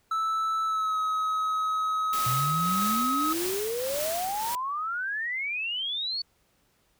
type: tone with pitch glide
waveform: triangle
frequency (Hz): 1314 to 1274.4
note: E6 to D#6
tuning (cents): -6 to +41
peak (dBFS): -23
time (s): 0.11-3.33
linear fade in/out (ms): 5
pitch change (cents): -53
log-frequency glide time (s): 0.65-0.98
type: noise with tremolo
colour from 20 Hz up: white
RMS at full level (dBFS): -32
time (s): 2.13-4.55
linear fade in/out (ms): 0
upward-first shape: triangle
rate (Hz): 1.7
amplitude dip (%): 55
type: exponential sweep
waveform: sine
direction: up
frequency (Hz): 121.4 to 4521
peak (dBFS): -28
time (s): 2.26-6.22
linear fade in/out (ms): 5
effects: pink hiss -68 dBFS RMS until 6.99 s